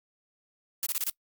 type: noise bursts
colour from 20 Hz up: blue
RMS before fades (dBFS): -29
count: 5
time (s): 0.83-1.098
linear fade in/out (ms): 0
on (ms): 32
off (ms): 27
effects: noise-tail reverb RT60 0.1 s tail -24 dB re dry + Opus 48 kbps